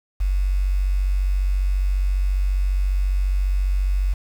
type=tone with quantisation; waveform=sine; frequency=47.32 Hz; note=F#1; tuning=40 cents sharp; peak=-17 dBFS; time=0.2-4.14 s; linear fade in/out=10 ms; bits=7; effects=none